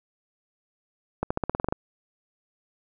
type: accelerating click train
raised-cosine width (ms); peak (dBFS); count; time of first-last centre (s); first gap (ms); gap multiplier
1; -11; 10; 1.23-1.725; 75; 0.92
effects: none